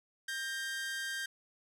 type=tone pair together; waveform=sawtooth; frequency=1587 / 1857.4 Hz; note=G6 / A#6; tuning=+21 / -7 cents; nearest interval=minor third; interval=272 cents; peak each=-33 / -40 dBFS; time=0.28-1.26 s; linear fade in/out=5 ms; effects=low-pass 12000 Hz 12 dB/octave